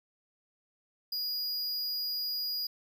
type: tone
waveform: square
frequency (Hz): 4886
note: D#8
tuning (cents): -32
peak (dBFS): -32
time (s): 1.12-2.67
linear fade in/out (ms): 5
effects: none